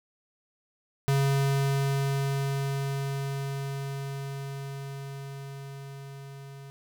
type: tone with level ramp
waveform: square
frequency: 138 Hz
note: C#3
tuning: 7 cents flat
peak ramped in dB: -22 to -43 dBFS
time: 1.08-6.7 s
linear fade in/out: 0 ms
effects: none